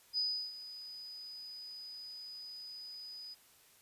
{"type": "tone with ADSR envelope", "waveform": "sine", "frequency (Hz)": 4978, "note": "D#8", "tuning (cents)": 0, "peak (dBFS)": -30, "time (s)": [0.13, 3.35], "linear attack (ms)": 47, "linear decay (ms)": 340, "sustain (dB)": -15, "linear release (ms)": 22, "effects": ["white hiss -64 dBFS RMS until 3.81 s", "resampled to 32000 Hz"]}